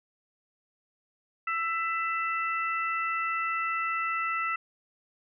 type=harmonic tone; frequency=665 Hz; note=E5; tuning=15 cents sharp; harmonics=2 / 3 / 4; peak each=-29 / -33 / -35 dBFS; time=1.47-4.56 s; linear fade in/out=5 ms; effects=none